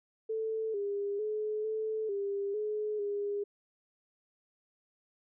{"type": "tone with pitch steps", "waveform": "sine", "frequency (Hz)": [441.8, 403.6, 427.3, 436.5, 399.7, 424.2, 407.4], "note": ["A4", "G#4", "G#4", "A4", "G4", "G#4", "G#4"], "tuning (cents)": [7, -49, 49, -14, 34, 37, -33], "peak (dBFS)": -31, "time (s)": [0.29, 3.44], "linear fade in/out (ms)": 10, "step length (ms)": 450, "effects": []}